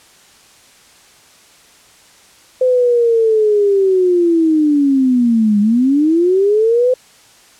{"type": "linear two-way sweep", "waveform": "sine", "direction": "down then up", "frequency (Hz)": [514, 202.3, 514], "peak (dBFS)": -9, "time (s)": [2.61, 6.94], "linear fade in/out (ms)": 5, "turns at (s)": 5.6, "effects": ["white hiss -46 dBFS RMS until 7.59 s", "low-pass 9000 Hz 12 dB/octave"]}